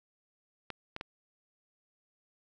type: clicks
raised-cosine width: 0.3 ms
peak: -22 dBFS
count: 3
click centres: 0.703 / 0.964 / 1.011 s
effects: none